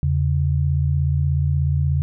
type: tone pair together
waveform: sine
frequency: 83.1 / 139.76 Hz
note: E2 / C#3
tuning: +15 / +15 cents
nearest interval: major sixth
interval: 900 cents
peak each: -19 dBFS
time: 0.03-2.02 s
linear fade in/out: 0 ms
effects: none